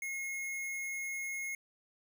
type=tone; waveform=square; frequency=2161 Hz; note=C#7; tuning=45 cents flat; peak=-37 dBFS; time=0.02-1.55 s; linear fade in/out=2 ms; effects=none